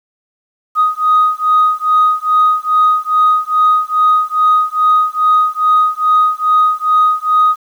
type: beating tone pair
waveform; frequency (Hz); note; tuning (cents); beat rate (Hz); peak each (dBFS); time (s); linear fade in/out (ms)
sine; 1247 / 1249.4; D#6 / D#6; +3 / +7; 2.4; -11; 0.75-7.56; 50
effects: tanh soft clip ceiling -3 dBFS + 7-bit